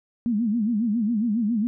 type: tone with vibrato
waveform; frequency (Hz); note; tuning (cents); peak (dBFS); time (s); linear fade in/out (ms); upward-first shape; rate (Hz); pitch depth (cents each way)
sine; 222.1; A3; +16; -20; 0.26-1.67; 0; sine; 7.3; 160
effects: none